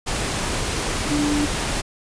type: tone in noise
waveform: sine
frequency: 293.7 Hz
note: D4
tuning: in tune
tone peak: -19 dBFS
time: 1.1-1.47 s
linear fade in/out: 20 ms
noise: pink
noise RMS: -24 dBFS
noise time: 0.06-1.82 s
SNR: +2 dB
effects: resampled to 22050 Hz